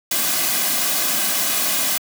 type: noise with comb filter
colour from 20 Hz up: white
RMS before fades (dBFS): -20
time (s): 0.11-1.98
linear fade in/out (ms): 5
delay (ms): 2.2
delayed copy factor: -0.6
effects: high-pass 200 Hz 12 dB/octave